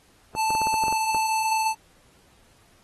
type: tone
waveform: square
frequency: 880 Hz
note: A5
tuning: in tune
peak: -22 dBFS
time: 0.35-1.75 s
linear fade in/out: 50 ms
type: clicks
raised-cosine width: 1 ms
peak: -19 dBFS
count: 10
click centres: 0.351 / 0.505 / 0.551 / 0.617 / 0.671 / 0.741 / 0.838 / 0.882 / 0.926 / 1.147 s
effects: pink hiss -59 dBFS RMS until 2.83 s + AAC 32 kbps